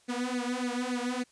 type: tone with flanger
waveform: sawtooth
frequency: 247.2 Hz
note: B3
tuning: 2 cents sharp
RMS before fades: -32 dBFS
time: 0.08-1.24 s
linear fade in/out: 20 ms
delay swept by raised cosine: 0.45 to 3.55 ms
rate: 3.5 Hz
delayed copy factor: +0.9
effects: white hiss -64 dBFS RMS until 1.31 s + resampled to 22050 Hz

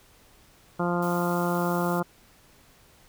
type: harmonic tone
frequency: 174.61 Hz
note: F3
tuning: in tune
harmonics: 1 / 2 / 3 / 4 / 5 / 6 / 7 / 8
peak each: -27 / -30 / -32 / -33 / -34 / -35 / -35 / -36 dBFS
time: 0.79-2.03 s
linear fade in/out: 10 ms
type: noise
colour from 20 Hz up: blue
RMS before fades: -42 dBFS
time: 1.02-2 s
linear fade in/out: 5 ms
effects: pink hiss -57 dBFS RMS until 3.08 s

